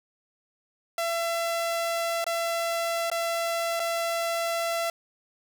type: tone with dropouts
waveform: sawtooth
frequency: 673 Hz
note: E5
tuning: 36 cents sharp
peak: -22 dBFS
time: 0.98-4.9 s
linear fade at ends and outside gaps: 2 ms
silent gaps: 2.243-2.265 / 3.101-3.115 / 3.796-3.8 s
effects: none